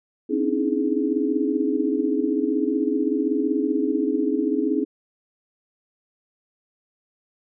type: tone cluster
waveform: sine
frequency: 260.3 / 280.8 / 305.9 / 321.7 / 419.3 Hz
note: C4 / C#4 / D#4 / E4 / G#4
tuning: -9 / +22 / -29 / -42 / +17 cents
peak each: -26 dBFS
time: 0.29-4.85 s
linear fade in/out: 20 ms
effects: none